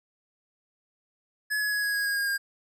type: tone with pitch steps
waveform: square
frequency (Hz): 1700 / 1687.3 / 1674.7 / 1662.1 / 1649.7 / 1637.4 / 1625.1 / 1612.9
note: G#6 / G#6 / G#6 / G#6 / G#6 / G#6 / G#6 / G6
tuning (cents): +40 / +27 / +14 / +1 / -12 / -25 / -38 / +49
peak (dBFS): -26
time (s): 1.5-2.38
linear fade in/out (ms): 20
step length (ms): 110
effects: none